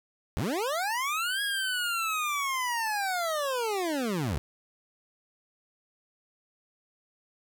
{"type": "linear two-way sweep", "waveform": "25% pulse", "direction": "up then down", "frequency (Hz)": [58.27, 1661.2, 58.27], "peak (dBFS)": -24, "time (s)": [0.37, 4.38], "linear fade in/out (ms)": 0, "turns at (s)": 1.42, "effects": []}